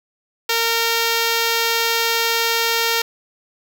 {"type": "tone", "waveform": "5% pulse", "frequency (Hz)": 460.2, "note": "A#4", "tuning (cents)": -22, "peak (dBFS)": -5, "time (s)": [0.49, 3.02], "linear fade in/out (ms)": 5, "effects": ["7-bit"]}